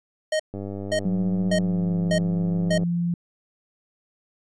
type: tone bursts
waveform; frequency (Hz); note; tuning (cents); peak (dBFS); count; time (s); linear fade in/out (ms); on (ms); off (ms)
square; 622.3; D#5; 0; -21; 5; 0.32-2.78; 5; 76; 520
type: click train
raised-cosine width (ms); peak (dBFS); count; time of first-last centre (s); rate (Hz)
2; -20; 229; 0.54-2.834; 99.4
type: tone with pitch glide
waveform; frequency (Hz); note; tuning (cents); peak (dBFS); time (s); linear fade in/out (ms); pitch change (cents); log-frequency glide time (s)
sine; 183.7 to 172.39; F#3 to F3; -12 to -22; -21; 1.05-3.14; 2; -110; 1.49-1.95
effects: resampled to 22050 Hz